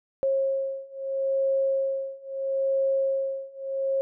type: beating tone pair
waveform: sine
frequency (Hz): 540 / 540.76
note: C#5 / C#5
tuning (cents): -45 / -43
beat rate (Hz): 0.76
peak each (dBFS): -27 / -26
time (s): 0.23-4.01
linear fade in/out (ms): 0
effects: none